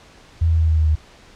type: tone with pitch steps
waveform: sine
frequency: 82.41 / 81.37 / 80.34 / 79.33 / 78.33 / 77.34 Hz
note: E2 / E2 / E2 / D#2 / D#2 / D#2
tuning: 0 / -22 / -44 / +34 / +12 / -10 cents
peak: -13 dBFS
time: 0.41-0.956 s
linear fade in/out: 10 ms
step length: 91 ms
effects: pink hiss -47 dBFS RMS until 1.35 s + low-pass 6000 Hz 12 dB/octave

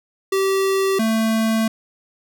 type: tone pair in turn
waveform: square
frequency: 386.9 / 222.5 Hz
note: G4 / A3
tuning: -23 / +20 cents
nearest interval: minor seventh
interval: 957 cents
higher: first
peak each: -17 dBFS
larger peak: neither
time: 0.32-0.99 / 0.99-1.68 s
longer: second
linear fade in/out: 5 ms
effects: none

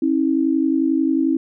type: tone pair together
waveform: sine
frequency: 270.4 / 321.6 Hz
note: C#4 / E4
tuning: -43 / -43 cents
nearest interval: minor third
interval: 300 cents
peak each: -18 dBFS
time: 0.02-1.37 s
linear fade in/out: 5 ms
effects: none

